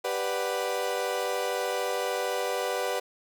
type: chord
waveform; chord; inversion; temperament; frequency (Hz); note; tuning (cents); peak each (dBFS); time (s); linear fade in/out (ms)
35% pulse; G major seventh; none; equal; 392 / 493.9 / 587.3 / 740; G4 / B4 / D5 / F#5; 0 / 0 / 0 / 0; -33 / -29 / -32 / -33; 0.04-3; 10
effects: none